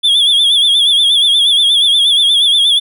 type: tone with vibrato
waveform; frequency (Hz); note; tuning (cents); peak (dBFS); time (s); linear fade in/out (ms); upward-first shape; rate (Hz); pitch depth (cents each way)
triangle; 3400; G#7; +40; -6; 0.03-2.8; 20; sine; 8.4; 82
effects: none